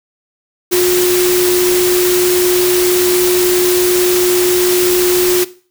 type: tone in noise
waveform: sine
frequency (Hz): 360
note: F#4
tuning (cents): -47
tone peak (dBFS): -10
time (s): 0.71-5.45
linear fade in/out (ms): 20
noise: white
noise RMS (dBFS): -17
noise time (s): 0.71-5.45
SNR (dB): +4
effects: noise-tail reverb RT60 0.4 s tail -17 dB re dry